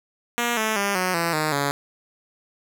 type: tone with pitch steps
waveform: 5% pulse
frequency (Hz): 238.3 / 218.5 / 200.4 / 183.75 / 168.5 / 154.52 / 141.69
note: A#3 / A3 / G3 / F#3 / E3 / D#3 / C#3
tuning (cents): +38 / -12 / +38 / -12 / +38 / -12 / +38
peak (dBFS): -10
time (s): 0.38-1.71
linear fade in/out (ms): 0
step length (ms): 190
effects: none